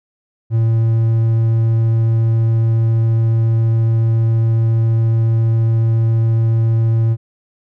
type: tone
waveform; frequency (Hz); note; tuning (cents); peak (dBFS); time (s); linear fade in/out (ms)
triangle; 113.4; A#2; -47; -9; 0.5-7.17; 50
effects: none